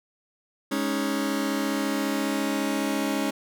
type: chord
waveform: sawtooth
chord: Ab suspended fourth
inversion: none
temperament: just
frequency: 207.7 / 276.9 / 311.5 Hz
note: Ab3 / Db4 / Eb4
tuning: 0 / -2 / +2 cents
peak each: -26 / -23 / -26 dBFS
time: 0.71-3.31 s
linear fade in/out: 10 ms
effects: none